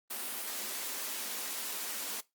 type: high-pass noise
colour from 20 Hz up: white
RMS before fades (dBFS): -38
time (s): 0.1-2.21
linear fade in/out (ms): 10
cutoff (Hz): 200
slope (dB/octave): 96
effects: noise-tail reverb RT60 0.2 s tail -20 dB re dry + Opus 32 kbps